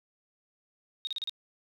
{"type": "tone bursts", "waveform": "sine", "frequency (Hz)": 3729, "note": "A#7", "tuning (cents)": 0, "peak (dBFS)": -31, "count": 5, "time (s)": [1.05, 1.295], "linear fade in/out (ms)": 0, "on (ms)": 21, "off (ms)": 35, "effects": ["11-bit"]}